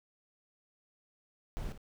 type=noise with echo; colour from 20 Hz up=brown; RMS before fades=-37 dBFS; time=1.57-1.72 s; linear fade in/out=0 ms; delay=56 ms; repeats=1; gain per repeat=-10 dB; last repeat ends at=1.776 s; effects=none